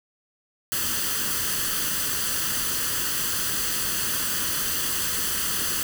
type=noise with comb filter; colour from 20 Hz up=white; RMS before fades=-26 dBFS; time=0.72-5.83 s; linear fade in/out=0 ms; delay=0.65 ms; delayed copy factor=+0.65; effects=none